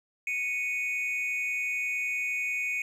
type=tone pair together; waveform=triangle; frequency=2217 / 2486 Hz; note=C#7 / D#7; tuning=0 / -2 cents; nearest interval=major second; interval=198 cents; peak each=-29 / -28 dBFS; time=0.27-2.82 s; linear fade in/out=2 ms; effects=tanh soft clip ceiling -21 dBFS